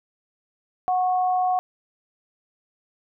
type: tone pair together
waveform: sine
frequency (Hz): 734.2 / 1100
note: F#5 / C#6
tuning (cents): -14 / -14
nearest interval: perfect fifth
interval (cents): 700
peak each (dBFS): -19 / -31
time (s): 0.88-1.59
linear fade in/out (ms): 0
effects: none